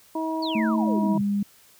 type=harmonic tone; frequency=320 Hz; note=D#4; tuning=49 cents sharp; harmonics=1 / 2 / 3; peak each=-27 / -32 / -30 dBFS; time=0.15-1.18 s; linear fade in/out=5 ms
type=exponential sweep; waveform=sine; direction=down; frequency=4699 to 122.5 Hz; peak=-30 dBFS; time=0.42-1.22 s; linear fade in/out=10 ms
type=tone with pitch glide; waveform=sine; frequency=220.7 to 202.4 Hz; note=A3 to G#3; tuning=+5 to -44 cents; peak=-21 dBFS; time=0.55-1.43 s; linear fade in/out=5 ms; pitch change=-149 cents; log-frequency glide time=0.78-1.1 s
effects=white hiss -55 dBFS RMS until 1.79 s